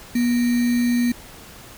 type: tone with sample-and-hold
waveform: sine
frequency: 241.1 Hz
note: B3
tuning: 41 cents flat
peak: -16 dBFS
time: 0.15-1.12 s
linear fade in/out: 5 ms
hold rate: 2100 Hz
effects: pink hiss -42 dBFS RMS until 1.77 s